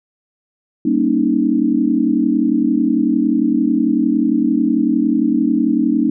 sine chord, Eb dominant seventh, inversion first, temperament just, 194.45 / 233.3 / 280 / 311.1 Hz, G3 / Bb3 / Db4 / Eb4, -14 / +2 / +18 / 0 cents, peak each -23 / -17 / -17 / -17 dBFS, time 0.85-6.1 s, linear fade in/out 5 ms, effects none

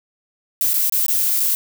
violet noise with dropouts, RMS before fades -18 dBFS, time 0.61-1.55 s, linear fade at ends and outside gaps 1 ms, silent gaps 0.734-0.74 / 0.897-0.923 / 1.064-1.082 / 1.398-1.402 s, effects none

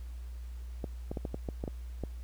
clicks, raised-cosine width 2 ms, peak -22 dBFS, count 9, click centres 0.842 / 1.115 / 1.172 / 1.252 / 1.344 / 1.488 / 1.639 / 1.678 / 2.037 s, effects added 60 Hz sine -39 dBFS peak until 2.23 s + pink hiss -62 dBFS RMS until 2.23 s

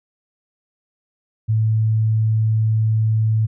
sine tone, 110 Hz, A2, in tune, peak -14 dBFS, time 1.48-3.47 s, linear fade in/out 20 ms, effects none

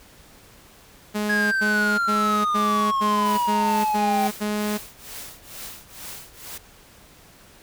sawtooth tone bursts, 209.8 Hz, G#3, 18 cents sharp, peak -19 dBFS, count 8, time 1.14-4.782 s, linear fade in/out 20 ms, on 380 ms, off 86 ms
triangle exponential sweep, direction down, 1672 to 773 Hz, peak -18 dBFS, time 1.29-4.28 s, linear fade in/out 10 ms
white noise with tremolo, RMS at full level -35 dBFS, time 3.25-6.58 s, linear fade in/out 5 ms, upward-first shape triangle, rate 2.2 Hz, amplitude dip 100%
effects pink hiss -50 dBFS RMS until 7.62 s

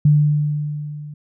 sine tone with level ramp, 148.6 Hz, D3, 21 cents sharp, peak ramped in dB -8 to -31 dBFS, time 0.05-1.14 s, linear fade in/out 5 ms, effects none

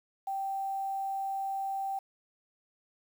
sine tone with quantisation, 780 Hz, G5, 9 cents flat, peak -31 dBFS, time 0.27-1.99 s, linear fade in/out 5 ms, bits 9, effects none

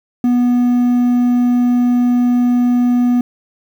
triangle tone, 244.6 Hz, B3, 16 cents flat, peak -8 dBFS, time 0.24-3.21 s, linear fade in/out 2 ms, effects 7-bit

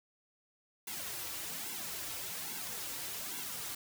white noise with flanger, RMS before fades -41 dBFS, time 0.87-3.75 s, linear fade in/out 5 ms, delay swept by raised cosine 1.6 to 4.9 ms, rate 1.2 Hz, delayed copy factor -0.9, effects none

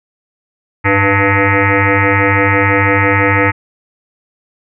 sine tone with frequency modulation, 888 Hz, A5, 16 cents sharp, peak -8 dBFS, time 0.84-3.52 s, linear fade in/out 20 ms, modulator 198 Hz, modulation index 6.8, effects none

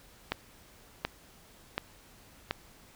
click train, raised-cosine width 0.3 ms, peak -13 dBFS, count 4, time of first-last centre 0.32-2.51 s, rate 1.37 Hz, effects pink hiss -57 dBFS RMS until 2.95 s

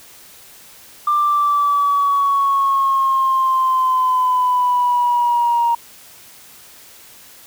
sine exponential sweep, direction down, 1190 to 936 Hz, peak -12 dBFS, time 1.07-5.75 s, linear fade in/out 5 ms, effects tanh soft clip ceiling -8 dBFS + white hiss -43 dBFS RMS until 7.46 s

